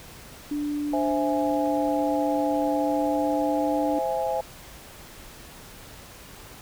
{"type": "tone with pitch glide", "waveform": "sine", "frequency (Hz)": [293.7, 296.9], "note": ["D4", "D4"], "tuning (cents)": [0, 19], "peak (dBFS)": -25, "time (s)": [0.51, 3.99], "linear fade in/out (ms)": 5, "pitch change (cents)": 19, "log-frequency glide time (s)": [2.67, 3.75]}
{"type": "chord", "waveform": "sine", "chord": "C augmented", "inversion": "none", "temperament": "equal", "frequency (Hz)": [523.3, 659.3, 830.6], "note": ["C5", "E5", "G#5"], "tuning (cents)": [0, 0, 0], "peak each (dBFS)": -28, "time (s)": [0.93, 4.41], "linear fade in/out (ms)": 5}
{"effects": ["pink hiss -45 dBFS RMS until 6.61 s"]}